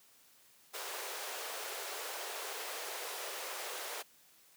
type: high-pass noise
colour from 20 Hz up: pink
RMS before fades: -42 dBFS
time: 0.73-4.03 s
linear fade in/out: 20 ms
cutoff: 400 Hz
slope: 48 dB/octave
effects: white hiss -64 dBFS RMS until 4.56 s + high-pass 100 Hz 12 dB/octave